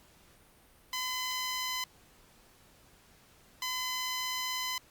10% pulse tone bursts at uneven times, 1016 Hz, B5, 49 cents sharp, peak -24 dBFS, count 2, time 0.93-1.84 / 3.62-4.78 s, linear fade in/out 2 ms, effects pink hiss -61 dBFS RMS until 4.9 s + Opus 48 kbps

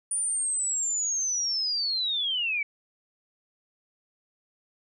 sine linear sweep, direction down, 9450 to 2241 Hz, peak -25 dBFS, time 0.11-2.63 s, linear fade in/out 5 ms, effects none

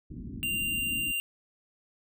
white low-pass noise, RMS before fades -40 dBFS, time 0.1-1.12 s, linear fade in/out 10 ms, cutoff 300 Hz, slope 48 dB/octave
square tone, 2783 Hz, F7, 7 cents flat, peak -29 dBFS, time 0.43-1.2 s, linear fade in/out 0 ms
effects none

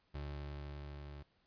30% pulse tone with level ramp, 72.2 Hz, D2, 29 cents flat, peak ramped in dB -38 to -45 dBFS, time 0.14-1.23 s, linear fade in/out 10 ms, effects pink hiss -75 dBFS RMS until 1.46 s + resampled to 11025 Hz

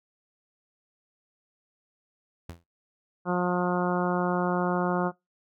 sawtooth tone with exponential decay, 85 Hz, F2, 46 cents flat, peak -31 dBFS, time 2.49-2.64 s, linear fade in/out 5 ms, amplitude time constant 32 ms
harmonic tone, 178.6 Hz, F3, 39 cents sharp, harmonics 1 / 2 / 3 / 4 / 5 / 6 / 7 / 8, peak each -27 / -30 / -32 / -33 / -34 / -35 / -35 / -36 dBFS, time 3.25-5.12 s, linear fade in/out 50 ms
effects noise-tail reverb RT60 0.2 s tail -24 dB re dry

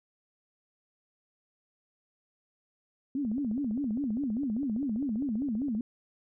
sine tone with vibrato, 246.9 Hz, B3, in tune, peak -28 dBFS, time 3.15-5.81 s, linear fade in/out 2 ms, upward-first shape sine, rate 4.9 Hz, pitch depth 290 cents each way
click train, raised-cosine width 2 ms, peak -32 dBFS, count 39, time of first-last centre 3.25-5.75 s, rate 15.2 Hz
effects none

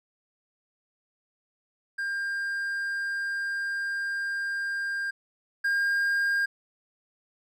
triangle tone pair in turn, 1600 / 1610.2 Hz, G6 / G6, +35 / +46 cents, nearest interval unison, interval 11 cents, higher second, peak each -26 / -21 dBFS, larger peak second, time 1.98-5.11 / 5.64-6.46 s, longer first, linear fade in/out 10 ms, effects none

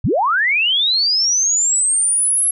sine linear sweep, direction up, 60.7 to 11175 Hz, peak -13 dBFS, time 0.04-2.51 s, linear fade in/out 5 ms, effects none

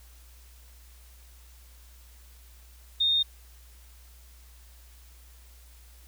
sine tone, 3674 Hz, A#7, 26 cents flat, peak -21 dBFS, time 3-3.23 s, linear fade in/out 10 ms, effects added 60 Hz sine -50 dBFS peak until 6.07 s + white hiss -58 dBFS RMS until 6.07 s

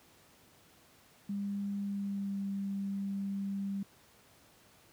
sine tone with pitch glide, 200.7 to 197.48 Hz, G3 to G3, +41 to +13 cents, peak -33 dBFS, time 1.29-3.83 s, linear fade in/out 5 ms, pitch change -28 cents, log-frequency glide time 1.81-2.43 s, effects pink hiss -62 dBFS RMS until 4.92 s + high-pass 80 Hz 12 dB/octave

